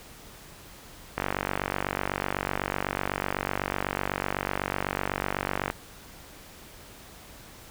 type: click train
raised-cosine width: 0.5 ms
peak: -11 dBFS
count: 218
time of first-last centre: 1.18-5.701 s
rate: 48 Hz
effects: pink hiss -48 dBFS RMS until 7.7 s